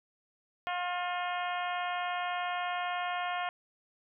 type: harmonic tone with a mistuned harmonic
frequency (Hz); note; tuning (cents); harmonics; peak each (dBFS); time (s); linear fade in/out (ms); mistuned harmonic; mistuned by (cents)
356.6; F4; +36; 2 / 3 / 4 / 5 / 6 / 7 / 8 / 9; -34 / -38 / -40 / -42 / -44 / -45 / -46 / -47; 0.67-3.49; 0; 4; -18
effects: none